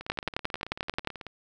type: two click trains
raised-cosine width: 0.3 ms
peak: -23 / -11 dBFS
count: 24 / 12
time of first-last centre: 0.01-1.267 / 0.1-1.073 s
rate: 18.3 / 11.3 Hz
effects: none